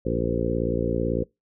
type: harmonic tone with a mistuned harmonic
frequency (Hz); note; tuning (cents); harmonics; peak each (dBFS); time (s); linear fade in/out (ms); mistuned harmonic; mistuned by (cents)
58; A#1; -8; 1 / 2 / 3 / 4 / 5 / 6 / 7 / 8 / 9; -31 / -31 / -31 / -31 / -31 / -31 / -31 / -31 / -31; 0.05-1.24; 10; 9; -18
effects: noise-tail reverb RT60 0.2 s tail -24 dB re dry